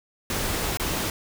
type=noise with dropouts; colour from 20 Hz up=pink; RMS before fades=-27 dBFS; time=0.3-1.1 s; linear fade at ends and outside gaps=2 ms; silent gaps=0.772-0.797 s; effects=none